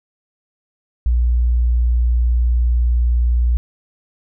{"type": "tone", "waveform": "sine", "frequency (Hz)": 59.8, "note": "A#1", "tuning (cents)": 45, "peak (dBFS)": -12, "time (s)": [1.06, 3.57], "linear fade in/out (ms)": 0, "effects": []}